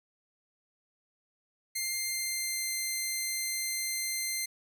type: tone with pitch glide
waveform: 10% pulse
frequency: 2102 to 2084 Hz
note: C7 to C7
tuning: +7 to -7 cents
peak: -22 dBFS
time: 1.75-4.46 s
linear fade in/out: 10 ms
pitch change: -14 cents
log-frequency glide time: 1.93-2.72 s
effects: none